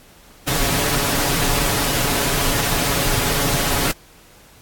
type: noise with comb filter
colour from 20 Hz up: pink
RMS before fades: -19 dBFS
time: 0.47-3.92 s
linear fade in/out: 10 ms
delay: 7.1 ms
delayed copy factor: +0.6
effects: pink hiss -48 dBFS RMS until 4.61 s + AAC 64 kbps